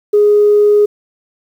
sine tone, 415.3 Hz, G#4, in tune, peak -5 dBFS, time 0.13-0.86 s, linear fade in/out 10 ms, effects tanh soft clip ceiling -1 dBFS + 7-bit

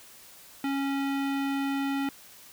square tone with low-pass filter, 275.9 Hz, C#4, 8 cents flat, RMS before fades -29 dBFS, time 0.64-2.09 s, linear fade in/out 2 ms, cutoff 2800 Hz, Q 1.3, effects white hiss -51 dBFS RMS until 2.52 s

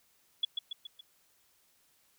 sine tone with echo, 3400 Hz, G#7, 40 cents sharp, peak -25 dBFS, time 0.43-0.45 s, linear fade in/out 5 ms, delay 140 ms, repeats 4, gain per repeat -5 dB, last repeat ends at 1.01 s, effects white hiss -69 dBFS RMS until 2.18 s

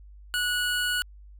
25% pulse tone, 1465 Hz, F#6, 18 cents flat, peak -21 dBFS, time 0.34-1.02 s, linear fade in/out 0 ms, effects added 50 Hz sine -45 dBFS peak until 1.39 s

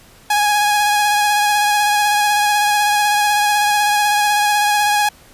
sawtooth tone with vibrato, 830.6 Hz, G#5, in tune, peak -9 dBFS, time 0.3-5.09 s, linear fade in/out 5 ms, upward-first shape sine, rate 16 Hz, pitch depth 20 cents each way, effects pink hiss -46 dBFS RMS until 5.33 s + resampled to 32000 Hz

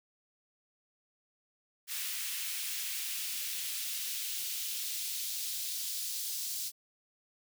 white noise with high-pass filter sweep, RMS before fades -37 dBFS, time 1.87-6.72 s, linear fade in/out 50 ms, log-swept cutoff 2100 to 4500 Hz, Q 1.2, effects none

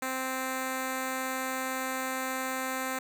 5% pulse tone with notch filter, 260.9 Hz, C4, 5 cents flat, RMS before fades -33 dBFS, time 0.02-2.99 s, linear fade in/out 5 ms, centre 3100 Hz, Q 1.5, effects none

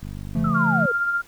click train, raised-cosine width 5 ms, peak -22 dBFS, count 24, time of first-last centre 0.03-0.494 s, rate 49.6 Hz
triangle chord, Db augmented, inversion none, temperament equal with one note detuned, 138.59 / 170.43 / 220 Hz, Db3 / F3 / A3, 0 / -42 / 0 cents, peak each -25 / -21 / -21 dBFS, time 0.35-0.86 s, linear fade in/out 5 ms
sine linear sweep, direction down, 1364 to 443.1 Hz, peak -24 dBFS, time 0.44-0.92 s, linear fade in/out 5 ms
sine tone with tremolo, 1396 Hz, F6, 1 cent flat, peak -18 dBFS, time 0.54-1.22 s, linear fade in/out 20 ms, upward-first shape sine, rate 15 Hz, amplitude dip 40%
effects pink hiss -51 dBFS RMS until 1.27 s

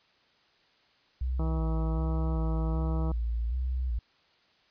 sine tone with vibrato, 60.3 Hz, B1, 41 cents flat, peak -27 dBFS, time 1.21-3.99 s, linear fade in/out 5 ms, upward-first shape square, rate 1.3 Hz, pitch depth 86 cents each way
harmonic tone, 160.5 Hz, E3, 46 cents flat, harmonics 1 / 2 / 3 / 4 / 5 / 6 / 7 / 8, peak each -32 / -38 / -42 / -44 / -46 / -48 / -49 / -50 dBFS, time 1.39-3.12 s, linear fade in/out 5 ms
effects white hiss -65 dBFS RMS until 4.7 s + resampled to 11025 Hz

